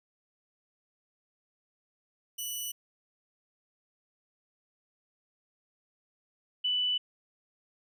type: tone pair in turn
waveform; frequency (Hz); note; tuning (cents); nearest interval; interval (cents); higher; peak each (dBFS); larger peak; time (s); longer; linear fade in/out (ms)
10% pulse / sine; 2960 / 2981; F#7 / F#7; 0 / +12; unison; 12; second; -26; neither; 2.38-2.72 / 6.64-6.98; neither; 10
effects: none